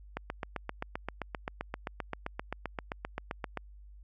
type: click train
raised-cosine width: 0.5 ms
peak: -19 dBFS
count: 27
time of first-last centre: 0.17-3.573 s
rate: 7.64 Hz
effects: added 50 Hz sine -49 dBFS peak until 4.03 s